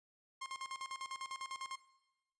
sawtooth tone with tremolo, 1064 Hz, C6, 29 cents sharp, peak -37 dBFS, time 0.41-1.76 s, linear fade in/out 10 ms, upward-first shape square, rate 10 Hz, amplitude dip 80%, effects noise-tail reverb RT60 1.0 s tail -18 dB re dry + resampled to 22050 Hz

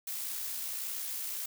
blue noise with amplitude modulation, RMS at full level -36 dBFS, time 0.07-1.46 s, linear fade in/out 5 ms, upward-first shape sine, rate 61.7 Hz, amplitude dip 30%, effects none

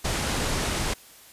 pink low-pass noise, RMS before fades -27 dBFS, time 0.04-0.94 s, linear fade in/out 10 ms, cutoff 10000 Hz, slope 24 dB/octave, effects white hiss -50 dBFS RMS until 1.32 s + resampled to 32000 Hz

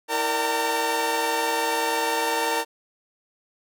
sawtooth tone cluster, 325.4 / 463.1 / 582 / 769 / 906 Hz, E4 / A#4 / D5 / G5 / A#5, -22 / -11 / -16 / -33 / -50 cents, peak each -30 / -24 / -29 / -29 / -21 dBFS, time 0.08-2.65 s, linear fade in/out 50 ms, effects none

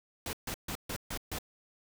pink noise bursts, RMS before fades -37 dBFS, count 6, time 0.26-1.386 s, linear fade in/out 2 ms, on 71 ms, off 140 ms, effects none

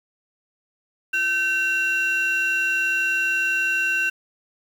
sine tone pair together, 1537.4 / 2736 Hz, G6 / F7, -34 / -36 cents, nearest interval minor seventh, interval 998 cents, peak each -20 dBFS, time 1.13-4.1 s, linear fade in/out 10 ms, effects tanh soft clip ceiling -16 dBFS + 7-bit

